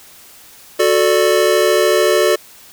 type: chord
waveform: square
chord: D major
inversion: first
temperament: just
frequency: 367.1 / 440.5 / 587.3 Hz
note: F#4 / A4 / D5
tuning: -14 / +2 / 0 cents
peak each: -16 dBFS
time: 0.79-2.36 s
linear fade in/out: 10 ms
effects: white hiss -42 dBFS RMS until 2.72 s